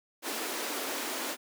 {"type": "high-pass noise", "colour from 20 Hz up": "pink", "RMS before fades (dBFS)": -35, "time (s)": [0.22, 1.37], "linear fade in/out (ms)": 50, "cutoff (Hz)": 250, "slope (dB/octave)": 48, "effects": []}